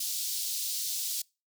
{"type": "high-pass noise", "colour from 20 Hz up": "pink", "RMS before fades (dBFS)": -33, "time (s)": [0, 1.22], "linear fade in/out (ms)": 5, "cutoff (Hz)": 4100, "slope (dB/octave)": 24, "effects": ["noise-tail reverb RT60 0.3 s tail -26 dB re dry"]}